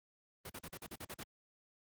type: noise bursts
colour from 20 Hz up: pink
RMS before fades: -45 dBFS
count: 9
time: 0.45-1.234 s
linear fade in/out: 5 ms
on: 48 ms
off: 44 ms
effects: high-pass 80 Hz 12 dB/octave + Opus 32 kbps